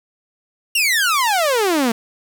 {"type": "exponential sweep", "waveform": "sawtooth", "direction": "down", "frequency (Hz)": [2872, 220], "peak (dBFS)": -11, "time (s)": [0.75, 1.92], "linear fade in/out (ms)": 5, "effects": ["7-bit"]}